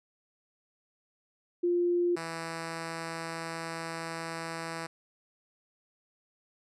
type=tone pair in turn; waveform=sine / 5% pulse; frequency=350 / 164.61 Hz; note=F4 / E3; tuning=+4 / -2 cents; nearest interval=octave + minor second; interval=1306 cents; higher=first; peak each=-24 dBFS; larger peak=neither; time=1.63-2.16 / 2.16-4.87 s; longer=second; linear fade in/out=10 ms; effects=resampled to 24000 Hz